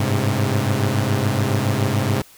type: tone cluster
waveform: sawtooth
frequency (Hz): 99.9 / 107 / 132.2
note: G2 / A2 / C3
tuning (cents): +33 / -48 / +18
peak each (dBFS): -18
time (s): 0-2.22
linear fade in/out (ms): 5
effects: white hiss -48 dBFS RMS until 2.37 s